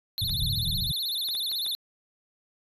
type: tone with vibrato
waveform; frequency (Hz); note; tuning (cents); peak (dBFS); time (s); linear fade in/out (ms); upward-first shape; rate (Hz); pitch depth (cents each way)
square; 3900; B7; -23; -28; 0.18-1.75; 0; sine; 16; 200
type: low-pass noise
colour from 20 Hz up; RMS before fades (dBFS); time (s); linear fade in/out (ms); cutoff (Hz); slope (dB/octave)
white; -31; 0.21-0.92; 10; 160; 48
type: clicks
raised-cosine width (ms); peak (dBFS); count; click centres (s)
0.2; -27; 5; 0.295 / 1.288 / 1.351 / 1.516 / 1.664
effects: resampled to 32000 Hz